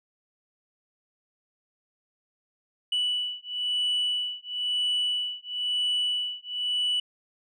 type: beating tone pair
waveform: sine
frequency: 2960 / 2961 Hz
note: F#7 / F#7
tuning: 0 / +1 cents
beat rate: 1 Hz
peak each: -27 dBFS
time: 2.92-7 s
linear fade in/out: 5 ms
effects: tanh soft clip ceiling -21 dBFS